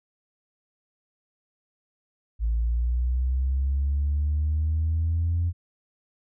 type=linear sweep; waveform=sine; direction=up; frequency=55 to 86.7 Hz; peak=-20 dBFS; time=2.39-5.53 s; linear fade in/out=50 ms; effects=tanh soft clip ceiling -18 dBFS